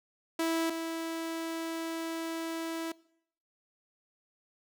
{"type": "tone pair in turn", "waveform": "sawtooth", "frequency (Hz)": [328, 328], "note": ["E4", "E4"], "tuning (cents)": [-9, -9], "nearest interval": "unison", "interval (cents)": 0, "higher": "neither", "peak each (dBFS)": [-24, -30], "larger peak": "first", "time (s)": [[0.39, 0.7], [0.7, 2.92]], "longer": "second", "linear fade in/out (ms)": 5, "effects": ["noise-tail reverb RT60 0.7 s tail -22 dB re dry"]}